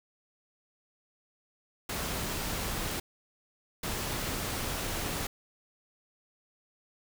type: noise bursts at uneven times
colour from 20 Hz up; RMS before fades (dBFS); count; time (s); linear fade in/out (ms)
pink; -34; 2; 1.89-3 / 3.83-5.27; 5
effects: none